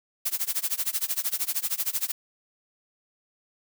blue noise with tremolo, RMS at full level -25 dBFS, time 0.25-2.12 s, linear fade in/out 10 ms, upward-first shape sine, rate 13 Hz, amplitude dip 95%, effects none

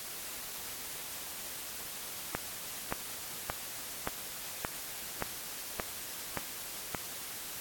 click train, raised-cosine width 0.5 ms, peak -16 dBFS, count 9, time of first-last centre 2.35-6.948 s, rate 1.74 Hz, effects white hiss -42 dBFS RMS until 7.6 s + AAC 64 kbps

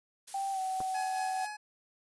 blue noise, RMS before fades -44 dBFS, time 0.27-1.47 s, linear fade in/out 10 ms
sine tone with pitch glide, 784 to 755.5 Hz, G5 to F#5, 0 to +36 cents, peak -31 dBFS, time 0.34-1.45 s, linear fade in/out 5 ms, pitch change -64 cents, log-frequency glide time 0.52-0.59 s
clicks, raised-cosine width 1 ms, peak -26 / -33 dBFS, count 2, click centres 0.804 / 0.813 s
25% pulse tone with tremolo, 843 Hz, G#5, 26 cents sharp, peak -32 dBFS, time 0.94-1.57 s, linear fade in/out 10 ms, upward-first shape triangle, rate 4.4 Hz, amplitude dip 55%
effects resampled to 24000 Hz

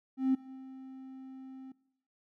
triangle tone with ADSR envelope, 263.3 Hz, C4, 11 cents sharp, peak -19 dBFS, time 0.17-1.72 s, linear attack 170 ms, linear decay 12 ms, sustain -23 dB, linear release 4 ms, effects noise-tail reverb RT60 0.7 s tail -21 dB re dry + tanh soft clip ceiling -20 dBFS

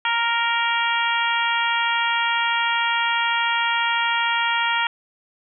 harmonic tone, 466.2 Hz, A#4, in tune, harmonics 2 / 3 / 4 / 5 / 6 / 7, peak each -23 / -25 / -26 / -27 / -28 / -28 dBFS, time 0.05-4.87 s, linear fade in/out 2 ms, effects none

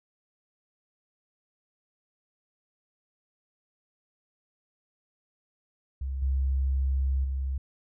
sine tone with level steps, 66.9 Hz, C2, 39 cents sharp, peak -29 / -23 / -27 dBFS, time 6.01-7.58 s, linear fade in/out 5 ms, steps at 6.22 / 7.24 s, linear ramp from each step 5 ms, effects none

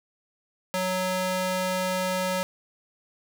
square tone with high-pass filter, 185 Hz, F#3, in tune, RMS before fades -27 dBFS, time 0.74-2.43 s, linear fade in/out 0 ms, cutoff 400 Hz, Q 0.92, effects none

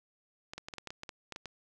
clicks, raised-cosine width 0.2 ms, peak -24 dBFS, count 12, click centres 0.535 / 0.58 / 0.685 / 0.738 / 0.783 / 0.873 / 0.905 / 1.034 / 1.092 / 1.323 / 1.361 / 1.457 s, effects none

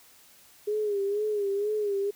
sine tone with vibrato, 411.1 Hz, G#4, 18 cents flat, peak -25 dBFS, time 0.67-2.11 s, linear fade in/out 10 ms, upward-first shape sine, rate 2.1 Hz, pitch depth 71 cents each way, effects white hiss -56 dBFS RMS until 2.15 s

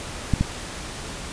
clicks, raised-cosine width 5 ms, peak -6 dBFS, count 2, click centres 0.337 / 0.41 s, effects pink hiss -34 dBFS RMS until 1.32 s + resampled to 22050 Hz

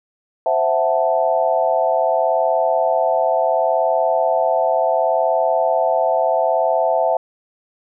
sine chord, F# half-diminished seventh, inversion second, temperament equal, 523.3 / 659.3 / 740 / 880 Hz, C5 / E5 / F#5 / A5, 0 / 0 / 0 / 0 cents, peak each -21 / -17 / -21 / -22 dBFS, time 0.46-7.17 s, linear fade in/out 2 ms, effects none

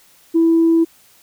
sine tone, 329.9 Hz, E4, 1 cent sharp, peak -9 dBFS, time 0.34-0.85 s, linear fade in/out 20 ms, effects tanh soft clip ceiling -6 dBFS + white hiss -51 dBFS RMS until 1.22 s

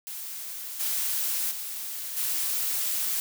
blue noise with level steps, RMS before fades -37 / -28 / -35 / -28 dBFS, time 0.07-3.2 s, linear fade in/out 0 ms, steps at 0.79 / 1.5 / 2.16 s, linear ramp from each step 20 ms, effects none

